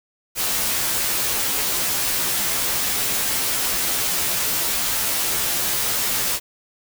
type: noise with comb filter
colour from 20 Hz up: white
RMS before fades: -22 dBFS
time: 0.35-6.4 s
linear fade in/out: 50 ms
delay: 13 ms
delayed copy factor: -0.8
effects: none